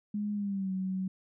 sine tone with pitch glide, 207.7 to 188.27 Hz, G#3 to F#3, 0 to +30 cents, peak -30 dBFS, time 0.14-1.08 s, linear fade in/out 5 ms, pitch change -170 cents, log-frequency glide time 0.33-0.72 s, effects none

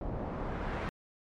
pink noise with low-pass filter sweep, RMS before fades -36 dBFS, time 0.01-0.89 s, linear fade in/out 0 ms, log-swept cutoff 600 to 1900 Hz, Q 0.99, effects MP3 64 kbps

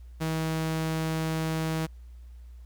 sawtooth tone, 160 Hz, D#3, 49 cents sharp, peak -23 dBFS, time 0.2-1.87 s, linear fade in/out 20 ms, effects added 60 Hz sine -43 dBFS peak until 2.65 s + pink hiss -68 dBFS RMS until 2.65 s

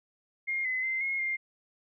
sine tone with pitch steps, 2128 / 2031 / 2077 / 2158 / 2112 Hz, C7 / B6 / C7 / C#7 / C7, +29 / +48 / -13 / -47 / +16 cents, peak -28 dBFS, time 0.47-1.37 s, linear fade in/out 20 ms, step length 180 ms, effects none

